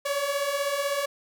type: beating tone pair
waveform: sawtooth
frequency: 554 / 570 Hz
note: C#5 / C#5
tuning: -1 / +48 cents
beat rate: 16 Hz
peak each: -27 / -23 dBFS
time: 0.05-1.06 s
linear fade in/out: 10 ms
effects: none